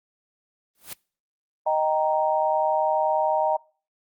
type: noise with exponential growth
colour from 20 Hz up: white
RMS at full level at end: -31 dBFS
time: 0.75-0.93 s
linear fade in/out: 1 ms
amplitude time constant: 37 ms
type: chord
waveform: sine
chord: Eb major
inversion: none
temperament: equal with one note detuned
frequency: 622.3 / 781.3 / 932.3 Hz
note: Eb5 / G5 / Bb5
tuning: 0 / -6 / 0 cents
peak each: -23 / -25 / -24 dBFS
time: 1.66-3.57 s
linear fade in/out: 10 ms
effects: noise-tail reverb RT60 0.4 s tail -25 dB re dry + Opus 24 kbps